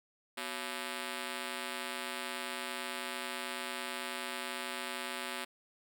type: ring-modulated tone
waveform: 5% pulse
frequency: 311.1 Hz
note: D#4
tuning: in tune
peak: -23 dBFS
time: 0.37-5.45 s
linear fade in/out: 10 ms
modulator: 64.6 Hz
effects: none